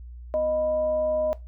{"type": "tone with frequency modulation", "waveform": "sine", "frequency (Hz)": 619, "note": "D#5", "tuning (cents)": -9, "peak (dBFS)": -21, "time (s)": [0.34, 1.33], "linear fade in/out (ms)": 0, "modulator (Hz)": 370, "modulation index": 0.22, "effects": ["noise-tail reverb RT60 0.2 s tail -17 dB re dry", "added 60 Hz sine -38 dBFS peak until 1.47 s"]}